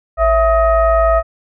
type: tone with frequency modulation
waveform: sine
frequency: 659.3 Hz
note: E5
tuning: in tune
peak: -9 dBFS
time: 0.17-1.23 s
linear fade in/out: 50 ms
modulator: 604 Hz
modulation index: 1
effects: none